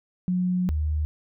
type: tone pair in turn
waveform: sine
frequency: 181.2 / 76.19 Hz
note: F#3 / D#2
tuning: -36 / -36 cents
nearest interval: octave + minor third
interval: 1500 cents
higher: first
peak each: -21 / -22 dBFS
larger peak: first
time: 0.28-0.69 / 0.69-1.05 s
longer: first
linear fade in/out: 0 ms
effects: none